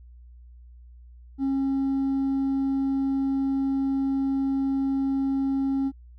triangle tone with hard clipping, 271.2 Hz, C#4, 38 cents flat, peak -21 dBFS, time 1.38-5.92 s, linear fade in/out 50 ms, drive 1 dB, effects added 60 Hz sine -45 dBFS peak until 6.18 s

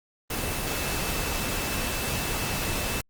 sine tone in noise, 2637 Hz, E7, in tune, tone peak -38 dBFS, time 0.3-3.01 s, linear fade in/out 5 ms, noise pink, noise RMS -29 dBFS, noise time 0.3-3.01 s, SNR -12 dB, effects Opus 24 kbps

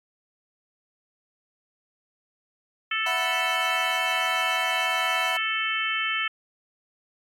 harmonic tone, 440 Hz, A4, in tune, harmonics 3 / 4 / 5 / 6 / 7, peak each -30 / -30 / -30 / -30 / -30 dBFS, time 2.91-6.28 s, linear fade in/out 5 ms
40% pulse chord, E suspended second, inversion none, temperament equal, 659.3 / 740 / 987.8 Hz, E5 / F#5 / B5, 0 / 0 / 0 cents, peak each -33 / -30 / -31 dBFS, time 3.06-5.37 s, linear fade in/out 5 ms
effects MP3 64 kbps

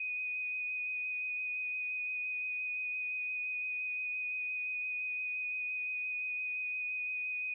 sine tone with vibrato, 2492 Hz, D#7, 2 cents sharp, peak -34 dBFS, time 0-7.54 s, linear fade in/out 5 ms, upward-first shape sine, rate 5.8 Hz, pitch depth 13 cents each way, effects none

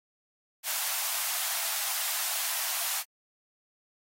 white high-pass noise, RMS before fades -31 dBFS, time 0.63-3.04 s, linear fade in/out 50 ms, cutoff 620 Hz, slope 96 dB/octave, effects AAC 48 kbps

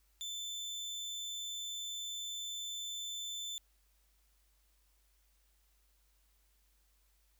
30% pulse tone, 3530 Hz, A7, 5 cents sharp, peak -37 dBFS, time 0.21-3.58 s, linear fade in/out 0 ms, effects added 50 Hz sine -70 dBFS peak until 7.39 s + white hiss -75 dBFS RMS until 7.39 s

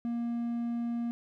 triangle tone, 235.6 Hz, A#3, 19 cents sharp, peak -28 dBFS, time 0.05-1.11 s, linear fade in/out 0 ms, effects none

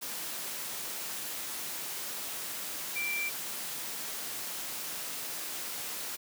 sine tone in noise, 2351 Hz, D7, 1 cent sharp, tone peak -31 dBFS, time 2.95-3.3 s, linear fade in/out 20 ms, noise white, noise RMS -38 dBFS, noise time 0.01-6.17 s, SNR +4 dB, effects high-pass 150 Hz 12 dB/octave

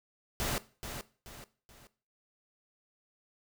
pink noise with echo, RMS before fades -33 dBFS, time 0.4-0.58 s, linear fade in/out 0 ms, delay 430 ms, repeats 3, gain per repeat -8 dB, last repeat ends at 1.87 s, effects noise-tail reverb RT60 0.4 s tail -18 dB re dry

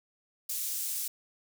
pink high-pass noise, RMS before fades -34 dBFS, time 0.49-1.08 s, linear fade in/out 5 ms, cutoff 8200 Hz, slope 12 dB/octave, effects none

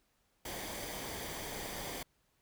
pink noise with comb filter, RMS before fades -42 dBFS, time 0.45-2.03 s, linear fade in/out 5 ms, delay 0.74 ms, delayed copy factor -0.5, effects pink hiss -75 dBFS RMS until 2.41 s

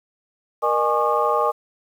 sine tone cluster, 470.8 / 607 / 829 / 1094 / 1205 Hz, A#4 / D#5 / G#5 / C#6 / D6, +17 / -43 / -3 / -23 / +44 cents, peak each -23 dBFS, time 0.62-1.52 s, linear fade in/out 20 ms, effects tanh soft clip ceiling -5 dBFS + 8-bit

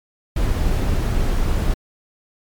brown noise, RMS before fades -18 dBFS, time 0.36-1.74 s, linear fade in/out 5 ms, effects MP3 96 kbps

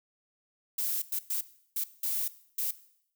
violet noise bursts at uneven times, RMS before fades -31 dBFS, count 6, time 0.78-1.02 / 1.12-1.19 / 1.3-1.41 / 1.76-1.84 / 2.03-2.28 / 2.58-2.71 s, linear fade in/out 5 ms, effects noise-tail reverb RT60 0.7 s tail -17 dB re dry

